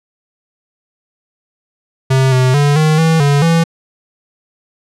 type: tone with pitch steps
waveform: square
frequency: 132.4 / 128.6 / 144.4 / 155.4 / 162 / 142.8 / 165.9 Hz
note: C3 / C3 / D3 / D#3 / E3 / D3 / E3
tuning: +21 / -30 / -29 / -2 / -30 / -48 / +11 cents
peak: -9 dBFS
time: 2.1-3.64 s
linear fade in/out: 10 ms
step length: 220 ms
effects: low-pass 9000 Hz 12 dB/octave